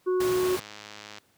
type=harmonic tone; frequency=367.2 Hz; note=F#4; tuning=13 cents flat; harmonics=1 / 3 / 4; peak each=-22 / -36 / -45 dBFS; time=0.06-0.57 s; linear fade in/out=20 ms
type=noise; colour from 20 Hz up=pink; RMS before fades=-34 dBFS; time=0.2-0.6 s; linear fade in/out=5 ms
type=click train; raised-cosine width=0.2 ms; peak=-24 dBFS; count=78; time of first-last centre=0.45-1.183 s; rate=105 Hz
effects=pink hiss -65 dBFS RMS until 1.37 s + high-pass 100 Hz 12 dB/octave

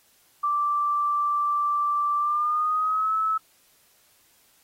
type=tone with pitch glide; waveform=sine; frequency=1172 to 1300.4 Hz; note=D6 to E6; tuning=-4 to -24 cents; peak=-21 dBFS; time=0.43-3.38 s; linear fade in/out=10 ms; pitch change=+180 cents; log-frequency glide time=2.18-3.14 s; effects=white hiss -61 dBFS RMS until 4.63 s + AAC 48 kbps

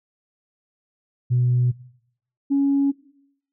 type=tone pair in turn; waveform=sine; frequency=123.47 / 278.5 Hz; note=B2 / C#4; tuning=0 / +8 cents; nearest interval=octave + major second; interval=1408 cents; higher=second; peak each=-15 dBFS; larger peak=neither; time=1.3-1.72 / 2.5-2.92 s; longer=neither; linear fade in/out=20 ms; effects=noise-tail reverb RT60 0.7 s tail -19 dB re dry + tanh soft clip ceiling -12 dBFS

